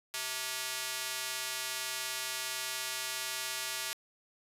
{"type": "tone with high-pass filter", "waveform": "square", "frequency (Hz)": 129.3, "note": "C3", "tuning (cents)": -20, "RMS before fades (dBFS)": -37, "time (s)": [0.14, 3.93], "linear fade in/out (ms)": 0, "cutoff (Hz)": 2100, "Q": 0.5, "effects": ["resampled to 32000 Hz"]}